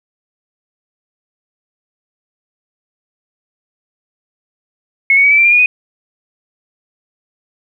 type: tone with pitch steps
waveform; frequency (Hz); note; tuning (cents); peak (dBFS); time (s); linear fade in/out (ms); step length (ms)
sine; 2186 / 2227 / 2268 / 2311 / 2354 / 2398 / 2442 / 2488; C#7 / C#7 / C#7 / D7 / D7 / D7 / D#7 / D#7; -25 / +7 / +39 / -28 / +3 / +36 / -33 / -1; -6; 5.1-5.66; 2; 70
effects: 8-bit